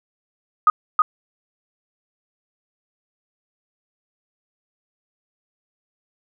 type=tone with echo; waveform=sine; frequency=1244.5 Hz; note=D#6; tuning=in tune; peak=-9 dBFS; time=0.67-0.7 s; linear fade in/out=2 ms; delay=320 ms; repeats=1; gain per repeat=-2 dB; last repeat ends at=1.02 s; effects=none